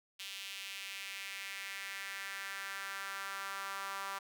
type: tone with high-pass filter sweep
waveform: sawtooth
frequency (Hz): 196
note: G3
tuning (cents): 0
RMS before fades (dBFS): -43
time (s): 0.19-4.19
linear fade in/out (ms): 10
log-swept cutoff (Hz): 3000 to 1100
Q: 2.4
effects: none